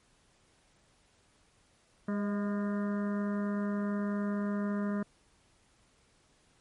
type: harmonic tone with a mistuned harmonic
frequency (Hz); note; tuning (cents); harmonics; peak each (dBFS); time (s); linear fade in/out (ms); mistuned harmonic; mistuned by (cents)
203.4; G#3; -36; 1 / 2 / 3 / 5 / 6 / 7 / 8 / 9; -30 / -41 / -42 / -47 / -47 / -49 / -52 / -52; 2.08-5.03; 5; 3; +35
effects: pink hiss -67 dBFS RMS until 6.6 s + MP3 48 kbps